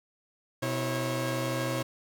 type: tone cluster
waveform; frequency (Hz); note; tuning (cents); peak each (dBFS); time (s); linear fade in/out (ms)
sawtooth; 126 / 325.8 / 544; B2 / E4 / C#5; +35 / -20 / -33; -28 / -31 / -29; 0.62-1.83; 10
effects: none